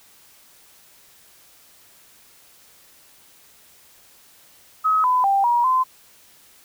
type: tone with pitch steps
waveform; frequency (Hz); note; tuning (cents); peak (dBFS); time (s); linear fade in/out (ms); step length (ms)
sine; 1275 / 1005 / 789 / 955 / 1029; D#6 / B5 / G5 / A#5 / C6; +42 / +30 / +11 / +42 / -29; -15; 4.84-5.84; 20; 200
effects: white hiss -52 dBFS RMS until 6.64 s